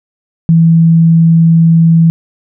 sine tone, 164.81 Hz, E3, in tune, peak -3 dBFS, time 0.49-2.1 s, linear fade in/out 0 ms, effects none

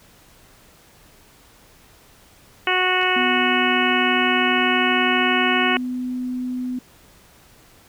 harmonic tone, 367.7 Hz, F#4, 11 cents flat, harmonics 1 / 2 / 3 / 4 / 5 / 6 / 7 / 8, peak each -25 / -25 / -25 / -25 / -25 / -25 / -25 / -25 dBFS, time 2.67-5.77 s, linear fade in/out 2 ms
clicks, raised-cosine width 0.2 ms, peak -23 dBFS, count 2, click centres 3.015 / 3.031 s
sine tone with pitch glide, 249.1 to 251.4 Hz, B3 to B3, +15 to +31 cents, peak -23 dBFS, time 3.16-6.79 s, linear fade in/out 5 ms, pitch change +16 cents, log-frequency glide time 3.46-6.19 s
effects pink hiss -51 dBFS RMS until 7.88 s

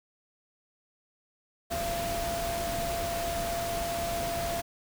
sine tone in noise, 682 Hz, F5, 41 cents flat, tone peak -31 dBFS, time 1.7-4.62 s, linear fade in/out 20 ms, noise pink, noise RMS -35 dBFS, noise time 1.7-4.62 s, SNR +1 dB, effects none

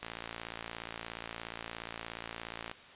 click train, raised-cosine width 0.3 ms, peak -23 dBFS, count 154, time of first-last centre 0.03-2.714 s, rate 57 Hz, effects white hiss -53 dBFS RMS until 2.95 s + resampled to 8000 Hz

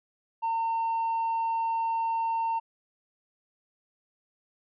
sine tone with tanh clipping, 910 Hz, A#5, 42 cents flat, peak -26 dBFS, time 0.42-2.6 s, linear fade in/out 20 ms, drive 1 dB, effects none

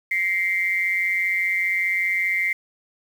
sine tone with amplitude modulation, 2093 Hz, C7, in tune, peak -16 dBFS, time 0.11-2.53 s, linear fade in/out 5 ms, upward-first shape sine, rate 185 Hz, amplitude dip 75%, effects 7-bit

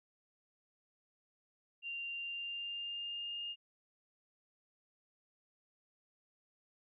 sine tone with pitch glide, 2779 to 2828 Hz, F7 to F7, -9 to +21 cents, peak -39 dBFS, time 1.82-3.56 s, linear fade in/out 50 ms, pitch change +30 cents, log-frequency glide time 2.1-3.44 s, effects none

